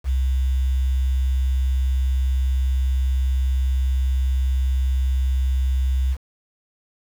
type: tone with quantisation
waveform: sine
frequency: 65 Hz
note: C2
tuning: 11 cents flat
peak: -17 dBFS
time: 0.04-6.17 s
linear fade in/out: 50 ms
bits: 7
effects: none